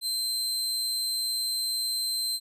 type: tone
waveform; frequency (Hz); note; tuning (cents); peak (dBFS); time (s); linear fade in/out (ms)
sawtooth; 4109; C8; -32; -24; 0.01-2.4; 50
effects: resampled to 32000 Hz